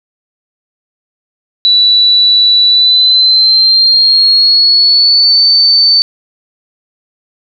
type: tone with pitch glide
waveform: sine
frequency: 3951 to 4539 Hz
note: B7 to C#8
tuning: 0 to +40 cents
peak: -4 dBFS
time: 1.65-6.02 s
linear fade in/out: 0 ms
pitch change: +240 cents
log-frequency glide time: 2.68-5.45 s
effects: none